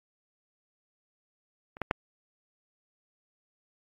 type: clicks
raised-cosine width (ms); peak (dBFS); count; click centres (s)
0.5; -29 / -14 / -9; 3; 1.769 / 1.817 / 1.911
effects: AAC 64 kbps